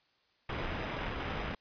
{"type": "noise with sample-and-hold", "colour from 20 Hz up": "pink", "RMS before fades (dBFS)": -37, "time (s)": [0.49, 1.55], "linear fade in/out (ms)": 5, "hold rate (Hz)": 4410, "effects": ["white hiss -71 dBFS RMS until 1.6 s", "resampled to 11025 Hz"]}